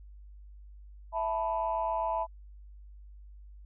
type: chord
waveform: sine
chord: E suspended fourth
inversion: none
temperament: equal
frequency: 659.3 / 880 / 987.8 Hz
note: E5 / A5 / B5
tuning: 0 / 0 / 0 cents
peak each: -32 dBFS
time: 1.12-2.27 s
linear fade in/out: 50 ms
effects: tanh soft clip ceiling -20 dBFS + added 50 Hz sine -47 dBFS peak until 3.65 s